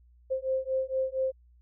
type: beating tone pair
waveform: sine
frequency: 523.3 / 527.6 Hz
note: C5 / C5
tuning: 0 / +14 cents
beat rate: 4.3 Hz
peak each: -30 dBFS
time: 0.3-1.32 s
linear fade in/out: 20 ms
effects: added 60 Hz sine -56 dBFS peak until 1.61 s